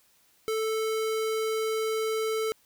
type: tone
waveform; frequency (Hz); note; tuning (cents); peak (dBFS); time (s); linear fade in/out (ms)
square; 440; A4; 0; -27; 0.48-2.52; 0
effects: white hiss -64 dBFS RMS until 2.65 s